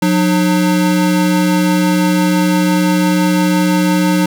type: tone pair together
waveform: square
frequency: 180.86 / 303.4 Hz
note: F#3 / D#4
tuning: -39 / -44 cents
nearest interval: major sixth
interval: 895 cents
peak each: -13 / -15 dBFS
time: 0.02-4.26 s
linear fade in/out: 5 ms
effects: none